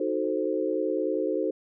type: chord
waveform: sine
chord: D# diminished seventh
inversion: none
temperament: equal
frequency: 311.1 / 370 / 440 / 523.3 Hz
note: D#4 / F#4 / A4 / C5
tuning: 0 / 0 / 0 / 0 cents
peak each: -30 dBFS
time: 0-1.51 s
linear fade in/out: 5 ms
effects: none